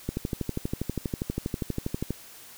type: click train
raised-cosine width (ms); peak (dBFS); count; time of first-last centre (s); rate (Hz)
3; -15; 26; 0.09-2.106; 12.4
effects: white hiss -48 dBFS RMS until 2.57 s